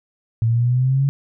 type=exponential sweep; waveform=sine; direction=up; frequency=112.1 to 140.5 Hz; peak=-14 dBFS; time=0.42-1.09 s; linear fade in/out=0 ms; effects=none